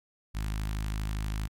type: tone with notch filter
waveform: sawtooth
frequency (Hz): 52.5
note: G#1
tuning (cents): +19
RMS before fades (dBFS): -32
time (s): 0.34-1.48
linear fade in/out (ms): 20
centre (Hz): 480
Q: 0.53
effects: MP3 64 kbps